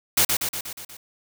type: noise with echo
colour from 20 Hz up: white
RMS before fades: -18 dBFS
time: 0.17-0.25 s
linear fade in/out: 5 ms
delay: 120 ms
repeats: 6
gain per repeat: -4 dB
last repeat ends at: 0.97 s
effects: none